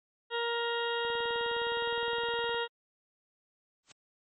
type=harmonic tone; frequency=469.4 Hz; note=A#4; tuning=12 cents sharp; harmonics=1 / 2 / 3 / 4 / 6 / 7 / 8; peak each=-33 / -36 / -38 / -39 / -41 / -41 / -42 dBFS; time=0.3-2.68 s; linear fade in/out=50 ms
type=click train; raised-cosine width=1 ms; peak=-33 dBFS; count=30; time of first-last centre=1.05-2.545 s; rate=19.4 Hz
type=noise with exponential growth; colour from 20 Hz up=white; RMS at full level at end=-45 dBFS; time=3.83-3.92 s; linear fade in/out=5 ms; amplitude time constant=19 ms
effects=MP3 32 kbps